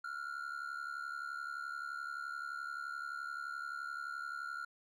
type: ring-modulated tone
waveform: triangle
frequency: 1400 Hz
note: F6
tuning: 4 cents sharp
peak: -35 dBFS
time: 0.04-4.65 s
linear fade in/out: 5 ms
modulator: 35.8 Hz
effects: none